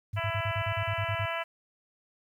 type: tone bursts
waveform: sine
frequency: 102.8 Hz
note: G#2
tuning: 17 cents flat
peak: -29 dBFS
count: 11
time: 0.13-1.259 s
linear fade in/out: 10 ms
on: 69 ms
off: 37 ms
type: harmonic tone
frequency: 333 Hz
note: E4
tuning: 18 cents sharp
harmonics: 2 / 3 / 4 / 5 / 6 / 7 / 8 / 9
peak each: -35 / -37 / -38 / -39 / -40 / -40 / -41 / -42 dBFS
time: 0.16-1.44 s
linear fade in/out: 20 ms
effects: 10-bit